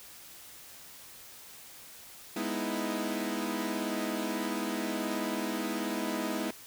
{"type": "chord", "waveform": "sawtooth", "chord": "E major seventh", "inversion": "first", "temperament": "equal", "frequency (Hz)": [207.7, 246.9, 311.1, 329.6], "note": ["G#3", "B3", "D#4", "E4"], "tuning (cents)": [0, 0, 0, 0], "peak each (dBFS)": -33, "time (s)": [2.36, 6.51], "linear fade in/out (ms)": 5, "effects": ["white hiss -50 dBFS RMS until 6.66 s"]}